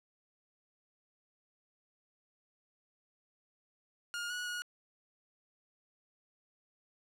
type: tone with pitch steps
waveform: sawtooth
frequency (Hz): 1421 / 1461 / 1448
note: F6 / F#6 / F#6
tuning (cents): +30 / -22 / -38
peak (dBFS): -33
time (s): 4.14-4.62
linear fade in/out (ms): 0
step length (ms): 160
effects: low-pass 10000 Hz 12 dB/octave + 11-bit